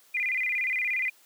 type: tone with vibrato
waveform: sine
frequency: 2217 Hz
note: C#7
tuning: in tune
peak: -25 dBFS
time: 0.14-1.1 s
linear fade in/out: 10 ms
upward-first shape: square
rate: 17 Hz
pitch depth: 150 cents each way
effects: white hiss -59 dBFS RMS until 1.25 s + high-pass 300 Hz 12 dB/octave